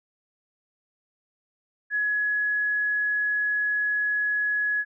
sine tone, 1685 Hz, G#6, 25 cents sharp, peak -22 dBFS, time 1.9-4.85 s, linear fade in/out 50 ms, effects none

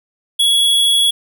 square tone, 3357 Hz, G#7, 18 cents sharp, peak -11 dBFS, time 0.39-1.11 s, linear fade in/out 10 ms, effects none

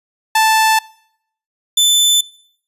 sawtooth tone pair in turn, 880 / 3520 Hz, A5 / A7, 0 / 0 cents, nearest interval 2 octaves, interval 2400 cents, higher second, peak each -6 dBFS, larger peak neither, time 0.35-0.79 / 1.77-2.21 s, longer neither, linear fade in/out 5 ms, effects noise-tail reverb RT60 0.7 s tail -24 dB re dry + resampled to 32000 Hz

